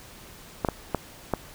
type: clicks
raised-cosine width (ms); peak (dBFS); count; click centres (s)
1; -9; 4; 0.648 / 0.687 / 0.947 / 1.337
effects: pink hiss -47 dBFS RMS until 1.54 s